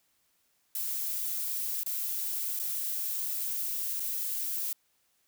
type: noise with dropouts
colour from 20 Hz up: violet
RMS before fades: -33 dBFS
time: 0.75-4.73 s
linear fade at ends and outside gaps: 2 ms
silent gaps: 1.834-1.862 / 2.591-2.597 / 3.998-4.002 s
effects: white hiss -72 dBFS RMS until 5.27 s